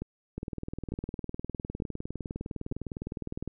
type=two click trains; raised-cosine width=3 ms; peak=-21 / -22 dBFS; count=4 / 62; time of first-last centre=0.02-2.723 / 0.38-3.476 s; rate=1.11 / 19.7 Hz; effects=none

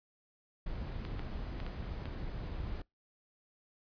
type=noise; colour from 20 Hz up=brown; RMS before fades=-40 dBFS; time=0.66-2.82 s; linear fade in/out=5 ms
type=clicks; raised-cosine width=0.3 ms; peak=-29 dBFS; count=5; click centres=1.051 / 1.194 / 1.602 / 1.665 / 2.056 s
effects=noise-tail reverb RT60 0.2 s tail -25 dB re dry + resampled to 11025 Hz

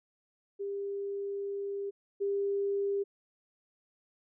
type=tone pair in turn; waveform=sine; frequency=399.4 / 399.4 Hz; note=G4 / G4; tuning=+32 / +32 cents; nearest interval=unison; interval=0 cents; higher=neither; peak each=-33 / -28 dBFS; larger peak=second; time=0.59-1.91 / 2.2-3.04 s; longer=first; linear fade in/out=20 ms; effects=none

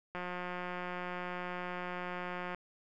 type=click train; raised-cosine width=0.5 ms; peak=-25 dBFS; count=430; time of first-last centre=0.15-2.547 s; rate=179 Hz; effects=none

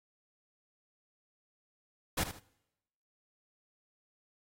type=noise with echo; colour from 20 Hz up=pink; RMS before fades=-31 dBFS; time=2.17-2.24 s; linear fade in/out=10 ms; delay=77 ms; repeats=2; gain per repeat=-11 dB; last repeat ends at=2.394 s; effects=noise-tail reverb RT60 0.9 s tail -24 dB re dry + AAC 48 kbps

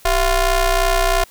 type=ring-modulated tone; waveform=sawtooth; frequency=354.5 Hz; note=F4; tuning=26 cents sharp; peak=-7 dBFS; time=0.05-1.24 s; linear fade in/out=5 ms; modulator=323 Hz; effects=white hiss -47 dBFS RMS until 1.3 s

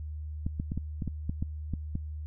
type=clicks; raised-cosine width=5 ms; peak=-19 dBFS; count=10; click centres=0.465 / 0.599 / 0.719 / 0.776 / 1.022 / 1.077 / 1.295 / 1.425 / 1.737 / 1.954 s; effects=added 76 Hz sine -35 dBFS peak until 2.26 s

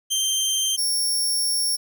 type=tone pair in turn; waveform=20% pulse; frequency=3144 / 5489 Hz; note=G7 / F8; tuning=+4 / -31 cents; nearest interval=minor seventh; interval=965 cents; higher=second; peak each=-15 dBFS; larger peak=neither; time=0.1-0.77 / 0.77-1.77 s; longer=second; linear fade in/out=20 ms; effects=9-bit

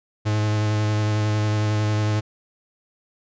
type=tone with vibrato; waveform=45% pulse; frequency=106.4 Hz; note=G#2; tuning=42 cents sharp; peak=-19 dBFS; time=0.25-2.21 s; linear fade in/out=20 ms; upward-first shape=square; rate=11 Hz; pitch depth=13 cents each way; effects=resampled to 16000 Hz

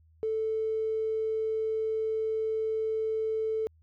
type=tone; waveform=triangle; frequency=440 Hz; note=A4; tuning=in tune; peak=-23 dBFS; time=0.23-3.67 s; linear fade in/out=0 ms; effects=tanh soft clip ceiling -25 dBFS + added 80 Hz sine -58 dBFS peak until 3.82 s

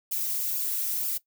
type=noise with flanger; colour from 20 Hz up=violet; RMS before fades=-29 dBFS; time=0.11-1.18 s; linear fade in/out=10 ms; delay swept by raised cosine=0.49 to 3.59 ms; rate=2.1 Hz; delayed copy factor=-0.6; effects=noise-tail reverb RT60 0.1 s tail -17 dB re dry

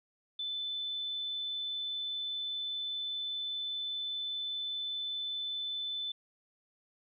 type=tone; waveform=sine; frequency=3515 Hz; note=A7; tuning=2 cents flat; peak=-34 dBFS; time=0.39-6.12 s; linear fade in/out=5 ms; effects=none

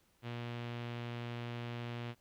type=tone with low-pass filter; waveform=sawtooth; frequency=119.2 Hz; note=A#2; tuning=39 cents sharp; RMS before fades=-42 dBFS; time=0.22-2.15 s; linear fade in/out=50 ms; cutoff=3100 Hz; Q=1.9; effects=pink hiss -72 dBFS RMS until 2.2 s

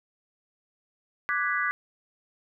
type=chord; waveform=sine; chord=G# half-diminished seventh; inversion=second; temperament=equal; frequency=1174.7 / 1480 / 1661.2 / 1975.5 Hz; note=D6 / F#6 / G#6 / B6; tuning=0 / 0 / 0 / 0 cents; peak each=-30 dBFS; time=1.29-1.71 s; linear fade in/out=0 ms; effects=none

